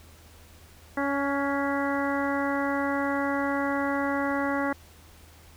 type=harmonic tone with a mistuned harmonic; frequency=280 Hz; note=C#4; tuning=18 cents sharp; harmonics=1 / 2 / 3 / 4 / 5 / 6 / 7; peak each=-28 / -31 / -33 / -34 / -35 / -36 / -36 dBFS; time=0.97-4.73 s; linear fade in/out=5 ms; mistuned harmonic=6; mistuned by=-19 cents; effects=added 80 Hz sine -52 dBFS peak until 5.56 s + pink hiss -54 dBFS RMS until 5.56 s

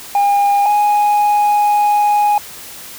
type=tone pair in turn; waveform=sine; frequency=809 / 829.3 Hz; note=G#5 / G#5; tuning=-46 / -3 cents; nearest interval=unison; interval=43 cents; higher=second; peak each=-7 dBFS; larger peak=neither; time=0.15-0.66 / 0.66-2.38 s; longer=second; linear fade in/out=2 ms; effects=tanh soft clip ceiling -9 dBFS + white hiss -33 dBFS RMS until 2.98 s

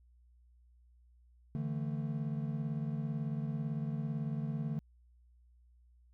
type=chord; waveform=triangle; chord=D suspended second; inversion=none; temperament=equal with one note detuned; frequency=146.83 / 164.81 / 222 Hz; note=D3 / E3 / A3; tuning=0 / 0 / +16 cents; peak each=-34 / -39 / -38 dBFS; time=1.55-4.79 s; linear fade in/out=0 ms; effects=added 60 Hz sine -61 dBFS peak until 6.13 s

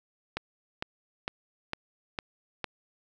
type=click train; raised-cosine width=0.3 ms; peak=-15 dBFS; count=6; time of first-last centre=0.37-2.643 s; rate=2.2 Hz; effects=none

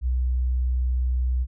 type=tone; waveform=sine; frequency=62.6 Hz; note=B1; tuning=24 cents sharp; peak=-20 dBFS; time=0.01-1.47 s; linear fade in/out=50 ms; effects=none

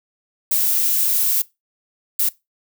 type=noise bursts at uneven times; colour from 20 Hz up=violet; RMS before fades=-18 dBFS; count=2; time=0.51-1.42 / 2.19-2.29 s; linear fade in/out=5 ms; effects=noise-tail reverb RT60 0.2 s tail -20 dB re dry

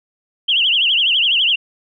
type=tone with vibrato; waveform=sine; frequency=3000 Hz; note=F#7; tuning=23 cents sharp; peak=-12 dBFS; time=0.48-1.56 s; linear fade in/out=10 ms; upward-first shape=triangle; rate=12 Hz; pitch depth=210 cents each way; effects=none

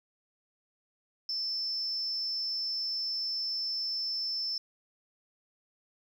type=tone with amplitude modulation; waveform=sine; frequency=5290 Hz; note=E8; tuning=5 cents sharp; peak=-28 dBFS; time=1.29-4.58 s; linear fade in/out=2 ms; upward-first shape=sine; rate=273 Hz; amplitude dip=55%; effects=10-bit

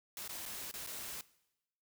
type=noise with dropouts; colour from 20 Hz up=white; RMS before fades=-44 dBFS; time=0.17-1.21 s; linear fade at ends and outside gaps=1 ms; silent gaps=0.278-0.293 / 0.455-0.46 / 0.713-0.739 / 0.865-0.872 s; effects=noise-tail reverb RT60 0.9 s tail -20 dB re dry

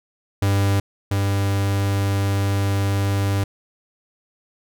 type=tone pair in turn; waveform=45% pulse; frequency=99.2 / 99.2 Hz; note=G2 / G2; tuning=+21 / +21 cents; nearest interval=unison; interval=0 cents; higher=neither; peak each=-16 / -18 dBFS; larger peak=first; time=0.42-0.8 / 1.11-3.44 s; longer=second; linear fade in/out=5 ms; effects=none

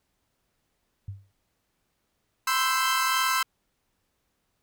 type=tone with exponential decay; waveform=sine; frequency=98.5 Hz; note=G2; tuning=9 cents sharp; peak=-30 dBFS; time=1.08-1.32 s; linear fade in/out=5 ms; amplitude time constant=51 ms
type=chord; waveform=sawtooth; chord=C major seventh; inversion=third; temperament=equal with one note detuned; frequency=1005 / 1046.5 / 1318.5 / 1568 Hz; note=B5 / C6 / E6 / G6; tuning=+30 / 0 / 0 / 0 cents; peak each=-29 / -23 / -23 / -26 dBFS; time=2.47-3.43 s; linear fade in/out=5 ms
effects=pink hiss -75 dBFS RMS until 4.62 s

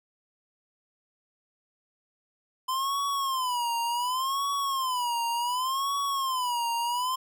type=tone with vibrato; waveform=square; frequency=1024 Hz; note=C6; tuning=38 cents flat; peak=-27 dBFS; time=2.68-7.16 s; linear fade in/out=10 ms; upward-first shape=sine; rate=0.68 Hz; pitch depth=160 cents each way; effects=none

